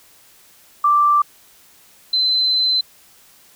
sine tone pair in turn, 1174.7 / 4058 Hz, D6 / B7, 0 / +46 cents, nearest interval octave + major sixth, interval 2146 cents, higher second, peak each -11 / -14 dBFS, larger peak first, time 0.84-1.22 / 2.13-2.81 s, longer second, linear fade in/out 5 ms, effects white hiss -50 dBFS RMS until 3.55 s

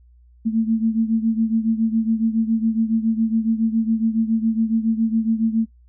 sine beating tone pair, 222.2 / 229.4 Hz, A3 / A#3, +17 / -28 cents, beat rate 7.2 Hz, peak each -18 / -22 dBFS, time 0.45-5.66 s, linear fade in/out 20 ms, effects noise-tail reverb RT60 0.1 s tail -25 dB re dry + added 60 Hz sine -48 dBFS peak until 5.88 s

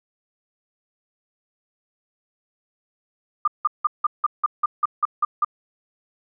sine tone bursts, 1206 Hz, D6, 46 cents sharp, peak -15 dBFS, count 11, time 3.45-5.447 s, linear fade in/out 5 ms, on 27 ms, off 170 ms, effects none

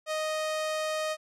sawtooth tone with low-pass filter, 622.3 Hz, D#5, in tune, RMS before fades -31 dBFS, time 0.06-1.17 s, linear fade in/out 50 ms, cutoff 9500 Hz, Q 0.73, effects none

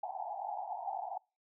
pink band-pass noise, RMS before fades -40 dBFS, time 0.03-1.18 s, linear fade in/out 5 ms, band 700 to 870 Hz, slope 96 dB/octave, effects noise-tail reverb RT60 0.3 s tail -26 dB re dry

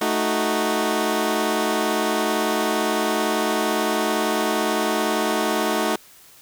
15% pulse chord, D# diminished, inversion second, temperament equal, 220 / 311.1 / 370 Hz, A3 / D#4 / F#4, 0 / 0 / 0 cents, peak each -18 dBFS, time 0.01-5.96 s, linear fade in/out 5 ms, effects white hiss -49 dBFS RMS until 6.41 s

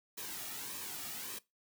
white noise with flanger, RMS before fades -43 dBFS, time 0.17-1.39 s, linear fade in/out 10 ms, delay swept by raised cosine 1.4 to 1.96 ms, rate 1.7 Hz, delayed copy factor -0.6, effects noise-tail reverb RT60 0.2 s tail -20 dB re dry

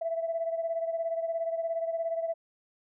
sine beating tone pair, 659.3 / 676.3 Hz, E5 / E5, 0 / +44 cents, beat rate 17 Hz, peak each -29 / -35 dBFS, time 0.01-2.34 s, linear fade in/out 10 ms, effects tanh soft clip ceiling -21 dBFS

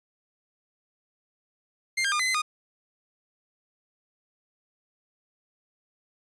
sawtooth tone with pitch steps, 2101 / 1601 / 1211 / 2031 / 2052 / 1231 Hz, C7 / G6 / D#6 / B6 / C7 / D#6, +7 / +36 / -47 / +48 / -34 / -19 cents, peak -20 dBFS, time 1.97-2.42 s, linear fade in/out 10 ms, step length 75 ms, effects resampled to 22050 Hz

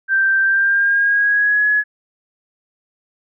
sine tone with pitch glide, 1568 to 1690.3 Hz, G6 to G#6, 0 to +30 cents, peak -12 dBFS, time 0.08-1.84 s, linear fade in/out 50 ms, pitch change +130 cents, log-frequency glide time 0.42-1.68 s, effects none

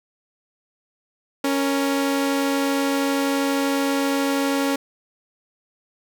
sawtooth tone pair together, 277.2 / 466.2 Hz, C#4 / A#4, 0 / 0 cents, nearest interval major sixth, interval 900 cents, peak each -16 / -24 dBFS, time 1.44-4.76 s, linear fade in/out 5 ms, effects none

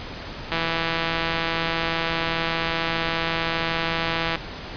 click train, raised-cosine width 0.3 ms, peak -8 dBFS, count 634, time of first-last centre 0.52-4.356 s, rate 165 Hz, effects pink hiss -35 dBFS RMS until 4.76 s + resampled to 11025 Hz

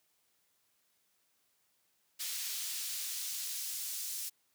pink noise with high-pass filter sweep, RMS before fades -39 dBFS, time 2.19-4.3 s, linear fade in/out 20 ms, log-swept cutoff 3600 to 5800 Hz, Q 0.76, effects white hiss -75 dBFS RMS until 4.54 s + high-pass 80 Hz 12 dB/octave

